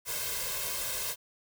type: noise with comb filter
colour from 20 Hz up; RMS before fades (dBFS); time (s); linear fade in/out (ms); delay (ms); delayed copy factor
white; -34; 0.05-1.16; 50; 1.9; +0.9
effects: none